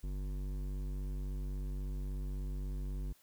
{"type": "tone with hard clipping", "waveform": "sine", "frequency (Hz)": 48.16, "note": "G1", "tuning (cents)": -30, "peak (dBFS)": -38, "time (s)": [0.03, 3.13], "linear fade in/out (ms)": 10, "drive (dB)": 13, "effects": ["white hiss -67 dBFS RMS until 3.22 s"]}